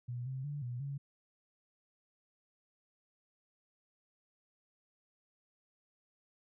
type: tone with pitch steps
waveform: sine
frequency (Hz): 122 / 131.7 / 145.3 / 122.2 / 139.9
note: B2 / C3 / D3 / B2 / C#3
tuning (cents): -21 / +12 / -18 / -18 / +16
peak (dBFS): -37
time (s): 0.08-0.98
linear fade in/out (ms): 10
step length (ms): 180
effects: none